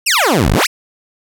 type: exponential two-way sweep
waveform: 15% pulse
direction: down then up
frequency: 2960 to 41.2 to 2960 Hz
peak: -4 dBFS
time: 0.06-0.67 s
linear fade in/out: 10 ms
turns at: 0.52 s
effects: none